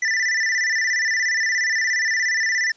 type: tone with vibrato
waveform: square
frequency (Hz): 1883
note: A#6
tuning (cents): +17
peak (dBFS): -19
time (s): 0.02-2.72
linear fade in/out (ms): 5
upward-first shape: square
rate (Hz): 17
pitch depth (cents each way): 88
effects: white hiss -55 dBFS RMS until 2.76 s + resampled to 16000 Hz